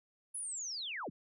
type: linear sweep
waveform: sine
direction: down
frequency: 10548 to 73.7 Hz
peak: -38 dBFS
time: 0.34-1.1 s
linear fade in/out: 10 ms
effects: none